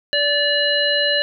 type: harmonic tone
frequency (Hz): 580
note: D5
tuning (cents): -22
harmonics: 1 / 3 / 5 / 7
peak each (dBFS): -21 / -21 / -21 / -21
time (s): 0.13-1.22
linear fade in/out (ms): 0
effects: none